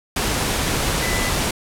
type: tone in noise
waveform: sine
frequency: 2000 Hz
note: B6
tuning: 21 cents sharp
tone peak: -26 dBFS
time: 1.02-1.3 s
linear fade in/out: 5 ms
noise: pink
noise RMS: -21 dBFS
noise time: 0.16-1.51 s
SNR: -8 dB
effects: low-pass 12000 Hz 12 dB/octave